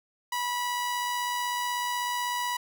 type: tone with amplitude modulation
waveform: sawtooth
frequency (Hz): 977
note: B5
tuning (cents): -19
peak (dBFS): -23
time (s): 0.32-2.57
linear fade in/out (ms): 5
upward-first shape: sine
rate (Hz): 96.1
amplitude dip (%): 25
effects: none